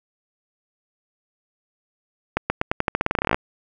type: accelerating click train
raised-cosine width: 0.5 ms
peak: -4 dBFS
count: 19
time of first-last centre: 2.37-3.345 s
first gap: 130 ms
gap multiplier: 0.88
effects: none